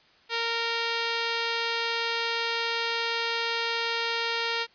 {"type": "tone", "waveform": "5% pulse", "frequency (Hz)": 462.7, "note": "A#4", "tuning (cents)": -13, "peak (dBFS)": -14, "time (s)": [0.29, 4.67], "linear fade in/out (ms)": 50, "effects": ["white hiss -59 dBFS RMS until 4.74 s", "resampled to 11025 Hz"]}